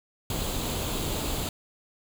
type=noise with comb filter; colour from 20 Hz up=pink; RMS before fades=-30 dBFS; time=0.3-1.49 s; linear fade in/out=2 ms; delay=0.27 ms; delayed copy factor=+0.55; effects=none